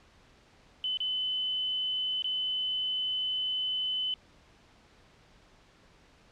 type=tone with dropouts; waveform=sine; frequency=3024 Hz; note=F#7; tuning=37 cents sharp; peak=-28 dBFS; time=0.84-4.14 s; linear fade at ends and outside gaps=1 ms; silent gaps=0.972-1.003 / 2.222-2.243 s; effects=pink hiss -60 dBFS RMS until 6.31 s + low-pass 5000 Hz 12 dB/octave